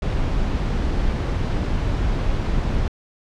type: noise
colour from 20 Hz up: brown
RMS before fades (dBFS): -21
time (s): 0.02-2.88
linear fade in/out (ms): 2
effects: low-pass 5000 Hz 12 dB/octave